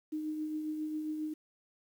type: tone with tremolo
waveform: sine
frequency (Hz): 308.2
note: D#4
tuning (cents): -16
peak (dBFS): -32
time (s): 0.12-1.34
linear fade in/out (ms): 10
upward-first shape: triangle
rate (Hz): 7.4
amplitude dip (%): 40
effects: 10-bit